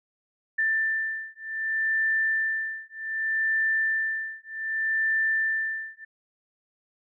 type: beating tone pair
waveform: sine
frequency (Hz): 1776 / 1776.65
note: A6 / A6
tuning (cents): +16 / +16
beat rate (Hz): 0.65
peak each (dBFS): -27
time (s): 0.58-6.05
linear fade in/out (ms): 10
effects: none